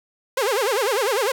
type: tone with vibrato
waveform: sawtooth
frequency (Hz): 466.2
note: A#4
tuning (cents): 0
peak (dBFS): -15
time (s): 0.37-1.32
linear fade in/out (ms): 5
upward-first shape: sine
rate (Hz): 10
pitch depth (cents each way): 290
effects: none